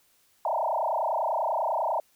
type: tone with frequency modulation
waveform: sine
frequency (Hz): 784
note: G5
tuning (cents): 0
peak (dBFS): -24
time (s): 0.45-2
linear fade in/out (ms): 2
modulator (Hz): 30.1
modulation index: 6
effects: white hiss -65 dBFS RMS until 2.15 s